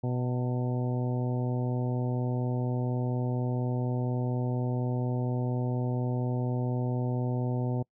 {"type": "harmonic tone with a mistuned harmonic", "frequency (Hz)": 124.2, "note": "B2", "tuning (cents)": 10, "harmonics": [1, 2, 3, 4, 5, 6, 7], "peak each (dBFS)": [-28, -34, -38, -40, -42, -44, -45], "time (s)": [0.03, 7.83], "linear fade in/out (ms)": 10, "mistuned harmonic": 7, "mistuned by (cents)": 39, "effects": ["noise-tail reverb RT60 0.1 s tail -26 dB re dry"]}